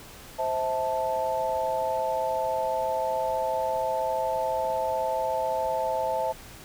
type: chord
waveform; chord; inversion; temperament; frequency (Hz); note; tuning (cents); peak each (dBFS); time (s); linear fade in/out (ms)
sine; A minor; first; equal with one note detuned; 523.3 / 649.4 / 880; C5 / E5 / A5; 0 / -26 / 0; -30 / -29 / -28; 0.38-6.33; 20
effects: pink hiss -46 dBFS RMS until 6.64 s